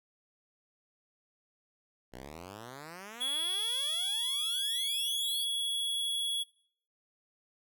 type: exponential sweep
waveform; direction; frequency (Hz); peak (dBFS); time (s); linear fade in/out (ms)
5% pulse; up; 58.6 to 4814; -33; 2.12-5.45; 20
type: tone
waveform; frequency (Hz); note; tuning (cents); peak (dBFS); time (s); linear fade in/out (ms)
square; 3357; G#7; +18; -31; 3.2-6.44; 20
effects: noise-tail reverb RT60 0.6 s tail -23 dB re dry